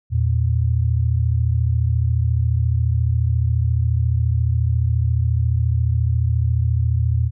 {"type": "tone pair together", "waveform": "sine", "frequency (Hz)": [82.23, 116.54], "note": ["E2", "A#2"], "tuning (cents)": [-4, 0], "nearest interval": "tritone", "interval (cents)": 604, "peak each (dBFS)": [-18, -18], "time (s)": [0.1, 7.31], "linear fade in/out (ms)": 50, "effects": []}